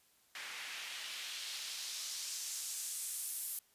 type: noise with band-pass filter sweep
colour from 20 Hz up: white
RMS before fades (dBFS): -43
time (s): 0.35-3.59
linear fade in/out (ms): 2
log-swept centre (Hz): 1900 to 12000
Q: 1.3
effects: white hiss -70 dBFS RMS until 3.74 s + resampled to 32000 Hz